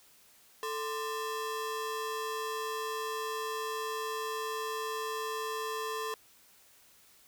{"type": "ring-modulated tone", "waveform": "35% pulse", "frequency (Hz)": 740, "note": "F#5", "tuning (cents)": 0, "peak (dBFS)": -29, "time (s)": [0.63, 6.14], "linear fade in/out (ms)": 0, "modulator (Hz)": 300, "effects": ["white hiss -61 dBFS RMS until 7.27 s"]}